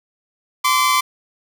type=tone pair together; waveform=sawtooth; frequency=1032 / 1158.4 Hz; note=C6 / D6; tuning=-24 / -24 cents; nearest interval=major second; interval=200 cents; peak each=-13 dBFS; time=0.64-1.01 s; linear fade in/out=10 ms; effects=none